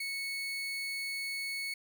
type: tone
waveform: 30% pulse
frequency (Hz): 2208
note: C#7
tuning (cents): -7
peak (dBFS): -32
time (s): 0-1.74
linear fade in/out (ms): 5
effects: none